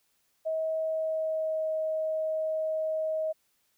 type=tone with pitch glide; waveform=sine; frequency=638 to 631 Hz; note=D#5 to D#5; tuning=+43 to +24 cents; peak=-27 dBFS; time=0.45-3.33 s; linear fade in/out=20 ms; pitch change=-19 cents; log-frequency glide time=0.79-1.7 s; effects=white hiss -72 dBFS RMS until 3.77 s